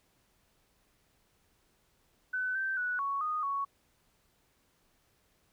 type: tone with pitch steps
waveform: sine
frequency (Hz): 1508 / 1556 / 1475 / 1113 / 1236 / 1113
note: F#6 / G6 / F#6 / C#6 / D#6 / C#6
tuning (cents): +32 / -13 / -6 / +7 / -12 / +7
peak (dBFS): -30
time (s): 2.33-3.65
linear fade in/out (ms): 10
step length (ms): 220
effects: pink hiss -71 dBFS RMS until 5.52 s